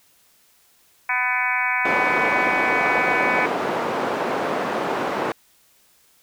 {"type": "harmonic tone", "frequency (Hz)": 250.3, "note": "B3", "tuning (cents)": 23, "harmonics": [3, 4, 5, 6, 7, 8, 9, 10], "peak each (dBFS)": [-30, -26, -34, -27, -27, -31, -23, -32], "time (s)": [1.09, 3.46], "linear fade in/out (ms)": 5}
{"type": "band-pass noise", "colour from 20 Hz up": "white", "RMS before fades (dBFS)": -24, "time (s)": [1.85, 5.32], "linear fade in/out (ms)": 2, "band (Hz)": [270, 880], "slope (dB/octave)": 12}
{"effects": ["white hiss -58 dBFS RMS until 6.22 s"]}